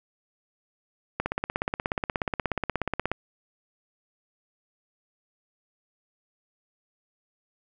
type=click train; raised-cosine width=0.5 ms; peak=-11 dBFS; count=33; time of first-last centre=1.2-3.116 s; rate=16.7 Hz; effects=none